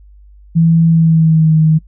sine tone with pitch glide, 164.81 to 157.19 Hz, E3 to D#3, 0 to +18 cents, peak -6 dBFS, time 0.55-1.79 s, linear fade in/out 20 ms, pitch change -82 cents, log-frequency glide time 0.87-1.55 s, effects noise-tail reverb RT60 0.1 s tail -24 dB re dry + added 50 Hz sine -38 dBFS peak until 1.87 s

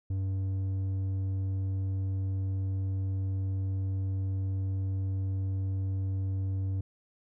square tone with low-pass filter, 95.9 Hz, G2, 37 cents flat, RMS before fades -31 dBFS, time 0.1-6.81 s, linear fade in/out 5 ms, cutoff 220 Hz, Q 0.56, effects none

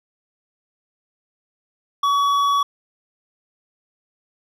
triangle tone with hard clipping, 1131 Hz, C#6, 34 cents sharp, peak -17 dBFS, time 2.03-2.63 s, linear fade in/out 5 ms, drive 11 dB, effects none

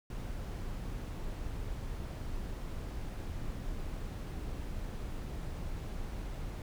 brown noise, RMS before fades -39 dBFS, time 0.1-6.62 s, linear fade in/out 2 ms, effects none

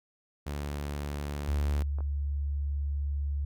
sawtooth tone, 72.4 Hz, D2, 24 cents flat, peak -29 dBFS, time 0.46-1.83 s, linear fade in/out 10 ms
sine tone with pitch glide, 72.3 to 71.3 Hz, D2 to C#2, -27 to +49 cents, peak -28 dBFS, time 1.48-3.45 s, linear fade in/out 5 ms, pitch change -24 cents, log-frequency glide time 1.76-1.89 s
clicks, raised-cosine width 1 ms, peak -31 dBFS, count 2, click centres 1.986 / 2.006 s
effects none

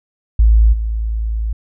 sine tone with level steps, 54.9 Hz, A1, 3 cents flat, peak -6 / -16 dBFS, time 0.39-1.53 s, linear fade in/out 5 ms, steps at 0.72 s, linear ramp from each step 20 ms, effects none

